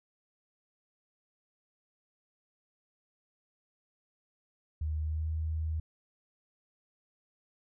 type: tone with pitch glide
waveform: sine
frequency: 77.2 to 79.14 Hz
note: D#2 to D#2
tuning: -13 to +30 cents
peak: -30 dBFS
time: 4.81-5.8 s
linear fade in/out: 5 ms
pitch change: +43 cents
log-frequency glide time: 5.02-5.28 s
effects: none